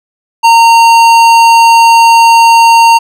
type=tone with tanh clipping; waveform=sine; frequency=920 Hz; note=A#5; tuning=23 cents flat; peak=-3 dBFS; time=0.43-2.99 s; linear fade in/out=20 ms; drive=17 dB; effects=none